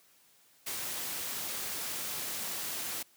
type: noise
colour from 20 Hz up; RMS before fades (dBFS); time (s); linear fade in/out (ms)
white; -37; 0.66-3.03; 10
effects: white hiss -64 dBFS RMS until 3.16 s + high-pass 100 Hz 12 dB/octave